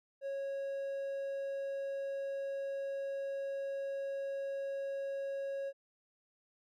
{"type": "tone", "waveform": "triangle", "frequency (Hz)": 550, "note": "C#5", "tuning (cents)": -14, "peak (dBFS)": -34, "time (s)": [0.21, 5.73], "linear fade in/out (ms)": 50, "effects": []}